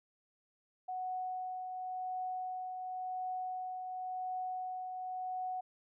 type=tone with tremolo; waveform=sine; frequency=740 Hz; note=F#5; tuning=in tune; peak=-35 dBFS; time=0.88-5.61 s; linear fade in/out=10 ms; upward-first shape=triangle; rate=0.93 Hz; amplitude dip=40%; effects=none